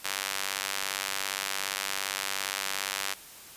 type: tone with high-pass filter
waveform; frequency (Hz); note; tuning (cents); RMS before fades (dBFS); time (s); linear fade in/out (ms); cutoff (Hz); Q
sawtooth; 97.4; G2; -11; -33; 0.04-3.14; 10; 1600; 0.56
effects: white hiss -48 dBFS RMS until 3.56 s + resampled to 32000 Hz